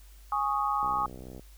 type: chord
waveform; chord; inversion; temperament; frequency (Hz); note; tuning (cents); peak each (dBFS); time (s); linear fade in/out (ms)
sine; Ab suspended fourth; none; just; 830.6 / 1107.5 / 1245.9; Ab5 / Db6 / Eb6; 0 / -2 / +2; -30; 0.32-1.06; 2
type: click train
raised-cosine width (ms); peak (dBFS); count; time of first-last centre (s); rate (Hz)
2; -31; 37; 0.83-1.395; 63.7
effects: added 50 Hz sine -49 dBFS peak until 1.57 s + white hiss -60 dBFS RMS until 1.57 s